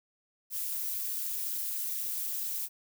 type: noise with amplitude modulation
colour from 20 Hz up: violet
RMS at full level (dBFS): -31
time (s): 0.5-2.69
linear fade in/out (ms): 50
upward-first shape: sine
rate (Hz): 224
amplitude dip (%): 75
effects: none